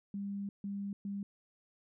sine tone bursts at uneven times, 200 Hz, G3, 35 cents sharp, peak -36 dBFS, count 3, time 0.14-0.49 / 0.64-0.93 / 1.05-1.23 s, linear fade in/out 2 ms, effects none

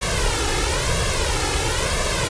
pink noise with flanger, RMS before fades -21 dBFS, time 0.01-2.29 s, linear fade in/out 20 ms, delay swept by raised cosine 1.8 to 2.36 ms, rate 1 Hz, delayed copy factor +0.8, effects resampled to 22050 Hz

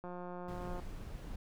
click train, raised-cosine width 1 ms, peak -32 dBFS, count 136, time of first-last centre 0.04-0.798 s, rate 178 Hz
brown noise, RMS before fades -44 dBFS, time 0.48-1.36 s, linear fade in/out 5 ms
effects none

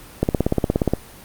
click train, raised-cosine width 2 ms, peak -3 dBFS, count 13, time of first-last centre 0.23-0.936 s, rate 17 Hz, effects pink hiss -42 dBFS RMS until 1.24 s + Opus 32 kbps

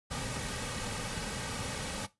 pink noise with comb filter, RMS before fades -37 dBFS, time 0.1-2.07 s, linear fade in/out 20 ms, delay 2.9 ms, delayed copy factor -0.55, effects noise-tail reverb RT60 0.2 s tail -17 dB re dry + resampled to 24000 Hz

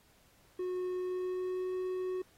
triangle tone with pitch glide, 364.8 to 369.3 Hz, F#4 to F#4, -24 to -3 cents, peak -31 dBFS, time 0.59-2.22 s, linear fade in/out 5 ms, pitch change +21 cents, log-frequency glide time 0.94-1.73 s, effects pink hiss -66 dBFS RMS until 2.37 s + AAC 48 kbps

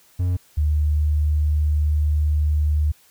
triangle / sine tone pair in turn, 89.9 / 75.28 Hz, F#2 / D2, -49 / +43 cents, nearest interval minor third, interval 308 cents, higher first, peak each -16 dBFS, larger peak neither, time 0.19-0.37 / 0.57-2.92 s, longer second, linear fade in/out 10 ms, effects white hiss -55 dBFS RMS until 3.1 s

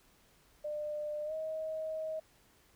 sine tone with pitch glide, 599 to 631.7 Hz, D5 to D#5, +34 to +26 cents, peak -35 dBFS, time 0.64-2.2 s, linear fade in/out 10 ms, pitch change +92 cents, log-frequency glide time 1.25-1.33 s, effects pink hiss -66 dBFS RMS until 2.75 s

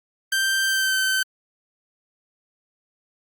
sawtooth tone with pitch glide, 1568 to 1539.3 Hz, G6 to G6, 0 to -32 cents, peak -16 dBFS, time 0.32-1.23 s, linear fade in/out 5 ms, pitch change -32 cents, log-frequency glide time 0.66-0.96 s, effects Opus 48 kbps

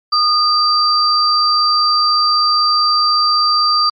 sine tone pair together, 1226 / 4685 Hz, D#6 / D8, -26 / -5 cents, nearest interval octave + major seventh, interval 2321 cents, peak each -13 dBFS, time 0.12-3.9 s, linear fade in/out 10 ms, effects MP3 32 kbps

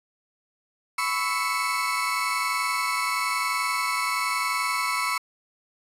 35% pulse tone cluster, 1002 / 1113 / 1314 / 2205 Hz, B5 / C#6 / E6 / C#7, +25 / +7 / -6 / -10 cents, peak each -28 dBFS, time 0.98-5.18 s, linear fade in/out 5 ms, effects resampled to 32000 Hz

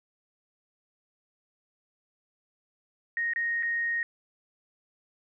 sine tone with dropouts, 1864.7 Hz, A#6, in tune, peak -26 dBFS, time 3.17-4.03 s, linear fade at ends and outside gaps 1 ms, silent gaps 3.335-3.36 / 3.626-3.631 s, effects none

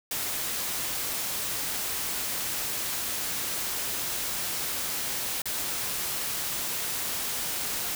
white noise with dropouts, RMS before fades -31 dBFS, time 0.11-7.95 s, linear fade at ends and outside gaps 2 ms, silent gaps 5.419-5.456 s, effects none

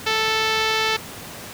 5% pulse tone with low-pass filter, 440 Hz, A4, in tune, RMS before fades -21 dBFS, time 0.06-0.97 s, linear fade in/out 10 ms, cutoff 4400 Hz, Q 0.79, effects pink hiss -36 dBFS RMS until 1.53 s + high-pass 80 Hz 12 dB/octave

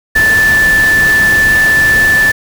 sine tone in noise, 1755 Hz, A6, 5 cents flat, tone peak -6 dBFS, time 0.15-2.32 s, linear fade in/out 10 ms, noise pink, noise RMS -19 dBFS, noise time 0.15-2.32 s, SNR +10 dB, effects none

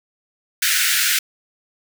pink high-pass noise, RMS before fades -18 dBFS, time 0.62-1.19 s, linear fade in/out 5 ms, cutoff 1400 Hz, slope 96 dB/octave, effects none

